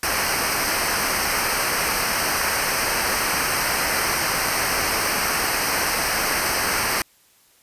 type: noise with comb filter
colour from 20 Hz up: pink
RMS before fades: -22 dBFS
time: 0.03-7.02 s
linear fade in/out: 2 ms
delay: 0.28 ms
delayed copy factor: -0.8
effects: white hiss -57 dBFS RMS until 7.62 s + resampled to 32000 Hz